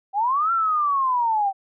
sine linear two-way sweep, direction up then down, 763 to 1372 to 763 Hz, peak -18 dBFS, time 0.13-1.53 s, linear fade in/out 50 ms, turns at 0.52 s, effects none

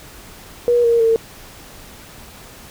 sine tone with pitch steps, 480.5 / 466.6 / 453 Hz, B4 / A#4 / A#4, -48 / +2 / -50 cents, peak -11 dBFS, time 0.68-1.16 s, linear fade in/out 0 ms, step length 160 ms, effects pink hiss -40 dBFS RMS until 2.7 s

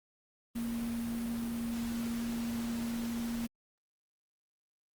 sine tone in noise, 233.1 Hz, A#3, in tune, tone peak -33 dBFS, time 0.55-3.47 s, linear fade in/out 10 ms, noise pink, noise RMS -45 dBFS, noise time 0.55-3.47 s, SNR +9 dB, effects Opus 32 kbps

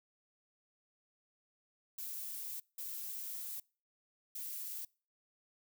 violet noise bursts at uneven times, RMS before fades -43 dBFS, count 3, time 1.98-2.6 / 2.78-3.6 / 4.35-4.85 s, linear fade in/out 5 ms, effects noise-tail reverb RT60 0.4 s tail -26 dB re dry

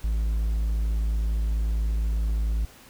triangle tone, 54.4 Hz, A1, 19 cents flat, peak -20 dBFS, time 0.04-2.65 s, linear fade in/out 0 ms, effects pink hiss -50 dBFS RMS until 2.89 s

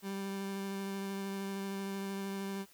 30% pulse tone with vibrato, 196 Hz, G3, in tune, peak -34 dBFS, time 0.02-2.66 s, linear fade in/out 50 ms, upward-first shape sine, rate 13 Hz, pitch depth 11 cents each way, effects white hiss -62 dBFS RMS until 2.73 s

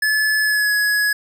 square tone with pitch glide, 1723 to 1681.7 Hz, A6 to G#6, -37 to +21 cents, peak -16 dBFS, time 0.02-1.13 s, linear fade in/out 5 ms, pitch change -42 cents, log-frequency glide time 0.4-0.73 s, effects none

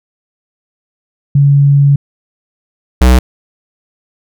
sine / square tone pair in turn, 141.3 / 62.65 Hz, C#3 / B1, +34 / +25 cents, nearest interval octave + major second, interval 1409 cents, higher first, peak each -4 dBFS, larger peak neither, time 1.35-1.96 / 3.01-3.19 s, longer first, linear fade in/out 5 ms, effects none

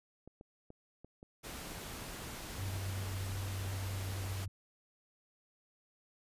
clicks, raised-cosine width 2 ms, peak -38 dBFS, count 10, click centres 0.276 / 0.411 / 0.704 / 1.046 / 1.229 / 1.469 / 1.539 / 1.615 / 1.671 / 1.719 s
pink noise, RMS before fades -45 dBFS, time 1.43-4.46 s, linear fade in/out 20 ms
sine tone, 95.9 Hz, G2, 37 cents flat, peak -37 dBFS, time 2.58-4.48 s, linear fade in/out 5 ms
effects resampled to 32000 Hz

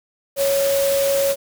sine tone in noise, 554.4 Hz, C#5, in tune, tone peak -16 dBFS, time 0.36-1.36 s, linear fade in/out 50 ms, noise white, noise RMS -26 dBFS, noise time 0.36-1.36 s, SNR +7 dB, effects none

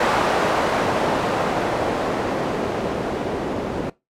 blue noise with low-pass filter sweep, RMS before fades -22 dBFS, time 0-3.9 s, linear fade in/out 5 ms, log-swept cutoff 810 to 360 Hz, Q 0.95, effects noise-tail reverb RT60 0.2 s tail -20 dB re dry

